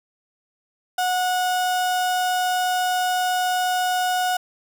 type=tone; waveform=35% pulse; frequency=731 Hz; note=F#5; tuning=21 cents flat; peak=-18 dBFS; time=0.98-4.37 s; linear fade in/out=5 ms; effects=none